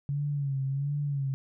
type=tone with vibrato; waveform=sine; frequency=140 Hz; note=C#3; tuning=18 cents sharp; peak=-27 dBFS; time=0.09-1.34 s; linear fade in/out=0 ms; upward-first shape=sine; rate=1.4 Hz; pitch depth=69 cents each way; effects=none